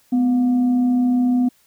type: tone with frequency modulation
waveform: sine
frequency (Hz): 250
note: B3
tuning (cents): +21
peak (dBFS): -14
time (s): 0.12-1.49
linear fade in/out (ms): 10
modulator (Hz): 466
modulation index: 0.23
effects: white hiss -58 dBFS RMS until 1.66 s

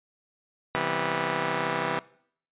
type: chord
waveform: 5% pulse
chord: C major seventh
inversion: none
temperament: just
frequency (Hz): 130.81 / 163.52 / 196.22 / 245.3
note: C3 / E3 / G3 / B3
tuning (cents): 0 / -14 / +2 / -12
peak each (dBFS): -23 / -19 / -24 / -22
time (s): 0.75-1.99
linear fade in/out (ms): 0
effects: noise-tail reverb RT60 0.6 s tail -21 dB re dry + resampled to 8000 Hz

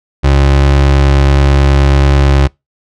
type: tone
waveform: 30% pulse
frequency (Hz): 69.3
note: C#2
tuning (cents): 0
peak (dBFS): -3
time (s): 0.23-2.48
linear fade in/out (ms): 20
effects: noise-tail reverb RT60 0.2 s tail -25 dB re dry + low-pass 5000 Hz 12 dB/octave

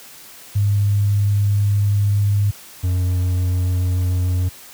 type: tone pair in turn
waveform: sine / triangle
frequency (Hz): 101.8 / 90.69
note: G#2 / F#2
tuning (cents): -34 / -34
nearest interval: major second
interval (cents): 200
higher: first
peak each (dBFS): -13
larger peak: neither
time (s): 0.55-2.51 / 2.83-4.49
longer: first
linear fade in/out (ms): 10
effects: white hiss -41 dBFS RMS until 4.73 s + high-pass 60 Hz 12 dB/octave

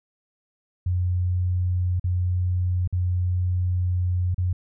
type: tone with dropouts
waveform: sine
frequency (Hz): 90.1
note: F#2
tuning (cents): -45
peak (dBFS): -20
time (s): 0.86-4.53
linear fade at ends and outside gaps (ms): 5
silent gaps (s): 1.997-2.041 / 2.876-2.926 / 4.345-4.38
effects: none

